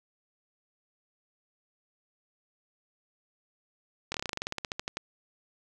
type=slowing click train; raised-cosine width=0.2 ms; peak=-15 dBFS; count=18; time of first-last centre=4.12-4.97 s; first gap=23 ms; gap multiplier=1.09; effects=8-bit